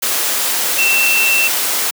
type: tone in noise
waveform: sine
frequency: 2690 Hz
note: E7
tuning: 34 cents sharp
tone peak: -12 dBFS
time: 0.78-1.48 s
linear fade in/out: 10 ms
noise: white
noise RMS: -17 dBFS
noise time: 0.02-1.91 s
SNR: +2 dB
effects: high-pass 300 Hz 12 dB/octave